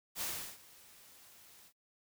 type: noise with ADSR envelope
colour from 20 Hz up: white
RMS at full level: -37 dBFS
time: 0.15-1.73 s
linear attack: 62 ms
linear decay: 360 ms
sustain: -22 dB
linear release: 70 ms
effects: noise-tail reverb RT60 0.1 s tail -24 dB re dry